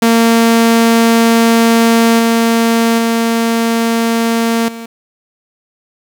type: tone with level steps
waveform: sawtooth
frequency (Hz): 229.5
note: A#3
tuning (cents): -27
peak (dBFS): -3 / -5 / -7 / -21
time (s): 0.02-4.86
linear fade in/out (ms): 5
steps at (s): 2.19 / 2.98 / 4.68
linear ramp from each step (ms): 5
effects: 7-bit